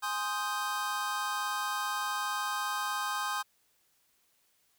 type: chord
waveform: square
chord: Ab major seventh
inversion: none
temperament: equal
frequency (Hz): 830.6 / 1046.5 / 1244.5 / 1568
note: Ab5 / C6 / Eb6 / G6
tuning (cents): 0 / 0 / 0 / 0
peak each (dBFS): -39 / -37 / -37 / -38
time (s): 0.02-3.43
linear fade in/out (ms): 20
effects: white hiss -71 dBFS RMS until 4.78 s